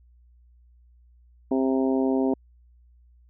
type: harmonic tone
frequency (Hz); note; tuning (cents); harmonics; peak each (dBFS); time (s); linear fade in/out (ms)
132.4; C3; +21; 2 / 3 / 4 / 5 / 6 / 7; -22 / -26 / -32 / -32 / -38 / -38; 1.51-2.34; 5
effects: added 60 Hz sine -53 dBFS peak until 3.29 s